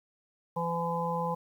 harmonic tone, 169 Hz, E3, 43 cents sharp, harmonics 1 / 3 / 5 / 6, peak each -34 / -34 / -34 / -34 dBFS, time 0.56-1.35 s, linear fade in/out 10 ms, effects 10-bit

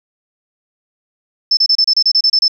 sine tone bursts, 5274 Hz, E8, in tune, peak -8 dBFS, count 11, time 1.51-2.481 s, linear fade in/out 5 ms, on 61 ms, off 30 ms, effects 8-bit

